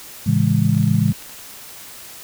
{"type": "chord", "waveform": "sine", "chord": "A major seventh", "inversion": "none", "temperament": "just", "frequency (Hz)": [110, 137.5, 165, 206.2], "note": ["A2", "C#3", "E3", "G#3"], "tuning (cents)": [0, -14, 2, -12], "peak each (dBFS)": -19, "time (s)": [0.26, 1.13], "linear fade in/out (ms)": 10}
{"type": "clicks", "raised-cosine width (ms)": 0.2, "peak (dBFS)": -23, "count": 10, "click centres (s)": [0.748, 0.779, 0.829, 0.878, 0.952, 1.081, 1.119, 1.224, 1.296, 1.39]}
{"effects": ["white hiss -38 dBFS RMS until 2.23 s"]}